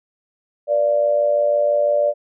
sine tone with amplitude modulation, 585 Hz, D5, 7 cents flat, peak -11 dBFS, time 0.67-2.14 s, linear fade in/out 50 ms, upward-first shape sine, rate 106 Hz, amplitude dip 65%, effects none

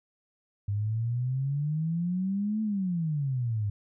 sine exponential two-way sweep, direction up then down, 99.8 to 220 to 100 Hz, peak -26 dBFS, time 0.68-3.7 s, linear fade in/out 5 ms, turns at 2.62 s, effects none

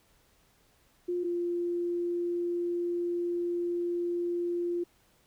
sine tone pair in turn, 353.7 / 347.8 Hz, F4 / F4, +22 / -7 cents, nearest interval unison, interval 29 cents, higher first, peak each -28 dBFS, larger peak neither, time 1.08-1.24 / 1.24-4.84 s, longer second, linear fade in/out 10 ms, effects pink hiss -66 dBFS RMS until 5.26 s

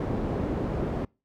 white low-pass noise, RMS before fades -29 dBFS, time 0-1.05 s, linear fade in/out 5 ms, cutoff 390 Hz, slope 12 dB/octave, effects noise-tail reverb RT60 0.3 s tail -26 dB re dry

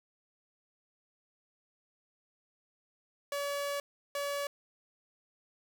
sawtooth tone bursts at uneven times, 569 Hz, C#5, 45 cents sharp, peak -29 dBFS, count 2, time 3.32-3.8 / 4.15-4.47 s, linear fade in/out 2 ms, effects none

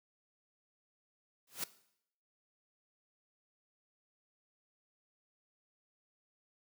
white noise with exponential growth, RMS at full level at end -33 dBFS, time 1.47-1.64 s, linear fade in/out 5 ms, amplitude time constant 35 ms, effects noise-tail reverb RT60 0.7 s tail -17 dB re dry + high-pass 100 Hz 12 dB/octave

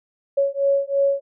sine beating tone pair, 554.4 / 557.4 Hz, C#5 / C#5, 0 / +9 cents, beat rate 3 Hz, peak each -20 dBFS, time 0.37-1.21 s, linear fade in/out 10 ms, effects none

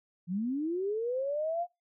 sine linear sweep, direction up, 165.8 to 712 Hz, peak -29 dBFS, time 0.27-1.67 s, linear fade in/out 50 ms, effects noise-tail reverb RT60 0.2 s tail -21 dB re dry

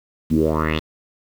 10% pulse tone with low-pass filter sweep, 78 Hz, D#2, 5 cents sharp, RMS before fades -19 dBFS, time 0.3-0.8 s, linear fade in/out 20 ms, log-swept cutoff 200 to 3900 Hz, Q 4.5, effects 7-bit

